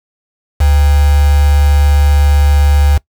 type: tone with quantisation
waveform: sine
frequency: 72.3 Hz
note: D2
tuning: 27 cents flat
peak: -6 dBFS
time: 0.6-2.98 s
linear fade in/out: 10 ms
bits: 3
effects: noise-tail reverb RT60 0.1 s tail -22 dB re dry